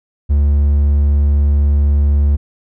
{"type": "tone", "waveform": "triangle", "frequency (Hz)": 72, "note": "D2", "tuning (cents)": -34, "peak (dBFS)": -7, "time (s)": [0.29, 2.37], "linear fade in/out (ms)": 20, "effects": []}